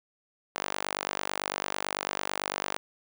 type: tone with high-pass filter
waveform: sawtooth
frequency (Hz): 49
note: G1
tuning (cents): 0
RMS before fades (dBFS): -34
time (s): 0.55-2.77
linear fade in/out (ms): 0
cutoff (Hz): 720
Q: 0.84
effects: none